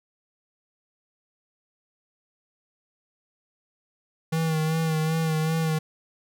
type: tone with vibrato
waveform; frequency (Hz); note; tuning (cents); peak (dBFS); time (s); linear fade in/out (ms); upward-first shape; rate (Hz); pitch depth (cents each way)
square; 159.5; D#3; +43; -23; 4.32-5.79; 10; sine; 2.6; 35
effects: none